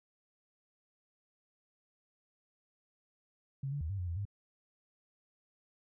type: tone with pitch steps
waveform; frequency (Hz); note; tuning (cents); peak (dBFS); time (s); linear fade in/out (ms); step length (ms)
sine; 136.5 / 143.4 / 78.5 / 98.6 / 89.7 / 84.7 / 100.7; C#3 / D3 / D#2 / G2 / F2 / E2 / G2; -26 / -41 / +16 / +11 / +47 / +48 / +47; -34; 3.63-4.253; 5; 89
effects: none